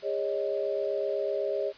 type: chord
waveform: sine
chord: Ab suspended fourth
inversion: none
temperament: equal with one note detuned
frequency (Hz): 406.5 / 554.4 / 622.3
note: Ab4 / Db5 / Eb5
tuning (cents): -37 / 0 / 0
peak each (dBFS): -31 / -31 / -32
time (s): 0.02-1.73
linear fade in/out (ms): 50
effects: white hiss -51 dBFS RMS until 1.77 s + resampled to 11025 Hz